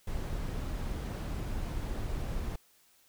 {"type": "noise", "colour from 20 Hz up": "brown", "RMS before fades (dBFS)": -35, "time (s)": [0.07, 2.56], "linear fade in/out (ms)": 5, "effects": ["white hiss -65 dBFS RMS until 3.08 s"]}